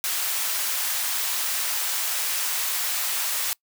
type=high-pass noise; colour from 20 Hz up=white; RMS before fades=-26 dBFS; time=0.04-3.53 s; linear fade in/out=0 ms; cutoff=820 Hz; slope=12 dB/octave; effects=noise-tail reverb RT60 0.1 s tail -24 dB re dry